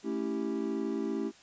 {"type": "chord", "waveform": "triangle", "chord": "A dominant seventh", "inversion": "none", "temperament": "equal", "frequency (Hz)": [220, 277.2, 329.6, 392], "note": ["A3", "C#4", "E4", "G4"], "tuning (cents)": [0, 0, 0, 0], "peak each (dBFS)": -34, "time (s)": [0.03, 1.32], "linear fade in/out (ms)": 50, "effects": ["white hiss -57 dBFS RMS until 1.42 s", "resampled to 16000 Hz"]}